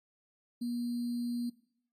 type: tone with sample-and-hold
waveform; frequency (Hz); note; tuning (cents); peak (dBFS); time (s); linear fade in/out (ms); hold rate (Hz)
sine; 240; B3; -49; -32; 0.61-1.5; 10; 4410
effects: noise-tail reverb RT60 0.7 s tail -20 dB re dry + AAC 48 kbps